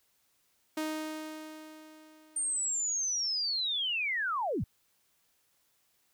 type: tone with exponential decay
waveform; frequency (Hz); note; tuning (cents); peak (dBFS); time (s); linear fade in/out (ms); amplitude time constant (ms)
sawtooth; 311.1; D#4; 0; -27; 0.77-3.07; 5; 500
type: linear sweep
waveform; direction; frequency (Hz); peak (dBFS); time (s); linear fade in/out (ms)
sine; down; 8870 to 58.27; -29; 2.36-4.64; 5
effects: white hiss -72 dBFS RMS until 6.13 s